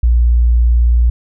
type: tone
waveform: sine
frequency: 59.1 Hz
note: A#1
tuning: 24 cents sharp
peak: -7 dBFS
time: 0.03-1.1 s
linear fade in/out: 5 ms
effects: none